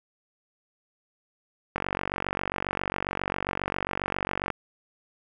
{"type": "click train", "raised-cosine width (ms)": 0.5, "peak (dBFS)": -12, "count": 131, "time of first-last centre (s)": [1.76, 4.503], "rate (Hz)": 47.4, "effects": []}